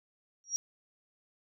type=tone with exponential growth; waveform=sine; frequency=5670 Hz; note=F8; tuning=25 cents sharp; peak=-24 dBFS; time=0.44-0.56 s; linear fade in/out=0 ms; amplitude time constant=25 ms; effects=none